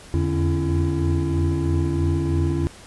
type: tone cluster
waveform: triangle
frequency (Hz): 84 / 87.1 / 145.7 / 275.4 / 335.9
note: E2 / F2 / D3 / C#4 / E4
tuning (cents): +33 / -4 / -13 / -11 / +33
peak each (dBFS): -20 / -27 / -23 / -27 / -23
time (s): 0.14-2.67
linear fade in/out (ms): 0
effects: pink hiss -44 dBFS RMS until 2.86 s + resampled to 24000 Hz